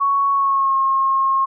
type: tone with pitch glide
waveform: sine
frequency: 1112 to 1077.2 Hz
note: C#6 to C#6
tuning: +5 to -50 cents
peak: -14 dBFS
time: 0-1.46 s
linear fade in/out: 20 ms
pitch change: -55 cents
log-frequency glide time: 0.32-0.76 s
effects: none